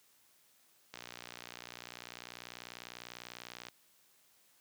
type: click train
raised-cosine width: 0.2 ms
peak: -27 dBFS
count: 166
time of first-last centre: 0.94-3.685 s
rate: 60.1 Hz
effects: white hiss -68 dBFS RMS until 4.6 s + high-pass 100 Hz 12 dB/octave